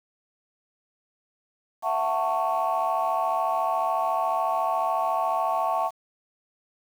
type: chord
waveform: sine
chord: F# minor seventh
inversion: third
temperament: just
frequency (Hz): 666 / 740 / 888 / 1110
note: E5 / F#5 / A5 / C#6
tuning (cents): +18 / 0 / +16 / +2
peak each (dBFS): -27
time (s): 1.82-5.91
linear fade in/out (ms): 50
effects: tanh soft clip ceiling -15 dBFS + 8-bit